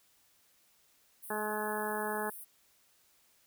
pink high-pass noise, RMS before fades -47 dBFS, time 1.22-2.45 s, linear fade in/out 20 ms, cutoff 9000 Hz, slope 96 dB/octave
harmonic tone, 212.4 Hz, G#3, 39 cents sharp, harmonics 1 / 2 / 3 / 4 / 5 / 6 / 7 / 8, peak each -42 / -38 / -43 / -38 / -43 / -46 / -44 / -41 dBFS, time 1.3-2.3 s, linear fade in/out 5 ms
effects white hiss -68 dBFS RMS until 3.46 s

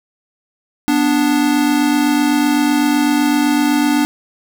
square tone pair together, 245.8 / 293.7 Hz, B3 / D4, -8 / 0 cents, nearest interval minor third, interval 308 cents, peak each -18 / -14 dBFS, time 0.88-4.05 s, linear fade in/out 0 ms, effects none

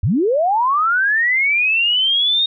sine linear sweep, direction up, 70 to 3729 Hz, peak -13 dBFS, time 0.03-2.46 s, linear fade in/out 5 ms, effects none

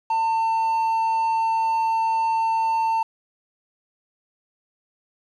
triangle tone with quantisation, 899 Hz, A5, 37 cents sharp, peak -17 dBFS, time 0.1-3.03 s, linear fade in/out 5 ms, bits 7, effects low-pass 6000 Hz 12 dB/octave

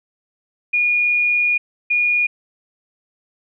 sine tone bursts at uneven times, 2439 Hz, D#7, 35 cents flat, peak -14 dBFS, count 2, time 0.73-1.58 / 1.9-2.27 s, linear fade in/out 10 ms, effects none

